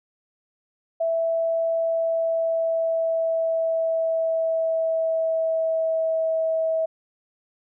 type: tone with pitch glide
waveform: sine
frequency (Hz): 659.3 to 646.1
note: E5 to E5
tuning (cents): 0 to -35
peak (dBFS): -20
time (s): 1-6.86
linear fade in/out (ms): 10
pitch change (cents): -35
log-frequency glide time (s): 1.71-6.3
effects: none